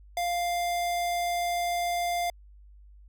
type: tone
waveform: square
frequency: 698.5 Hz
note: F5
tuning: in tune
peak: -27 dBFS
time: 0.17-2.3 s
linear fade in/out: 2 ms
effects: added 50 Hz sine -49 dBFS peak until 3.08 s